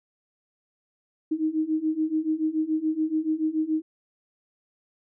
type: beating tone pair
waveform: sine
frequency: 309.8 / 316.8 Hz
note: D#4 / D#4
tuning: -7 / +31 cents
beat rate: 7 Hz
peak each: -27 / -25 dBFS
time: 1.31-3.82 s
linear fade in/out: 10 ms
effects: none